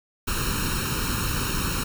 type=noise with comb filter; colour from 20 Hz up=pink; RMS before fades=-26 dBFS; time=0.27-1.84 s; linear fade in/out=10 ms; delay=0.73 ms; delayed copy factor=+0.9; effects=none